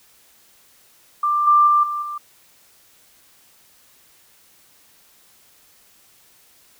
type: tone with level steps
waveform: sine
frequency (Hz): 1185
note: D6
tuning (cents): +15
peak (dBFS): -16 / -10 / -12 / -22 / -26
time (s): 1.23-2.18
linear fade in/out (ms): 5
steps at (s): 1.47 / 1.67 / 1.83 / 2.02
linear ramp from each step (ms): 5
effects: white hiss -54 dBFS RMS until 6.79 s